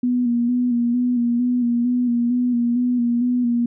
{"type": "tone with vibrato", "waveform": "sine", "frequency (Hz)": 242.3, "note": "B3", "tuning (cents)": -33, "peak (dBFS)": -16, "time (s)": [0.03, 3.66], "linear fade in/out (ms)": 5, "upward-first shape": "square", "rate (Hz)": 2.2, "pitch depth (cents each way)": 32, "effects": []}